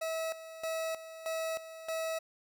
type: tone with tremolo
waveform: 40% pulse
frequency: 647 Hz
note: E5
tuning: 32 cents flat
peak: -32 dBFS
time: 0.01-2.19 s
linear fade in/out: 10 ms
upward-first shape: square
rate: 1.6 Hz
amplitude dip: 75%
effects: none